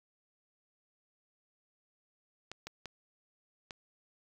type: clicks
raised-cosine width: 0.2 ms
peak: -25 dBFS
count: 4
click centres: 2.516 / 2.67 / 2.857 / 3.708 s
effects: 9-bit